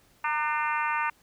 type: harmonic tone with a mistuned harmonic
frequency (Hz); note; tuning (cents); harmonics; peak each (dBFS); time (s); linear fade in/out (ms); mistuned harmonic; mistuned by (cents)
300; D4; +37; 3 / 4 / 5 / 6 / 7 / 8 / 9; -29 / -31 / -33 / -35 / -36 / -37 / -38; 0.24-1.1; 5; 3; +45
effects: pink hiss -62 dBFS RMS until 1.22 s